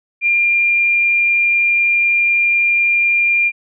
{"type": "tone", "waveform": "sine", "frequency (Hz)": 2396, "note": "D7", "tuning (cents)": 34, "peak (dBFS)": -11, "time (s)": [0.21, 3.52], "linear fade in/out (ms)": 50, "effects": []}